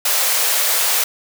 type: high-pass noise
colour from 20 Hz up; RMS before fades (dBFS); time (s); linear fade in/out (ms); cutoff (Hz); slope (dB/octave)
white; -17; 0.05-1.04; 5; 440; 48
effects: none